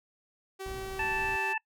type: tone with pitch glide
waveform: sawtooth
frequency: 383.8 to 388 Hz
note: G4 to G4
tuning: -37 to -18 cents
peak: -33 dBFS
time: 0.59-1.54 s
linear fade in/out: 20 ms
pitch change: +19 cents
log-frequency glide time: 1.11-1.27 s
type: noise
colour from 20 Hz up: brown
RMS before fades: -43 dBFS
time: 0.66-1.36 s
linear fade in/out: 2 ms
type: harmonic tone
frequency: 880 Hz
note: A5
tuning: in tune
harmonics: 1 / 2 / 3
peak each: -33 / -33 / -33 dBFS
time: 0.99-1.58 s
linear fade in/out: 5 ms
effects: noise-tail reverb RT60 0.1 s tail -24 dB re dry